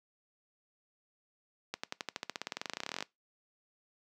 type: accelerating click train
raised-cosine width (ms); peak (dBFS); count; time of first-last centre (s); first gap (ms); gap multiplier
0.2; -18; 28; 1.74-3.025; 95; 0.94
effects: noise-tail reverb RT60 0.2 s tail -22 dB re dry + high-pass 200 Hz 12 dB/octave